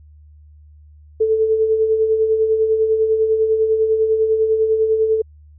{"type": "tone with tremolo", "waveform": "sine", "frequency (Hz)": 440, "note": "A4", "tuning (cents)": 0, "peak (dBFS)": -11, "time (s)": [1.2, 5.22], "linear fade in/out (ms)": 10, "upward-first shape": "sine", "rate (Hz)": 10, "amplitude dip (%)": 50, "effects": ["added 75 Hz sine -42 dBFS peak until 5.58 s"]}